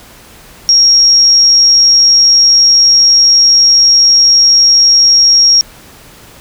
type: tone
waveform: sine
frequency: 5588 Hz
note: F8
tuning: in tune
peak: -3 dBFS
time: 0.69-5.61 s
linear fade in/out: 0 ms
effects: pink hiss -37 dBFS RMS until 6.4 s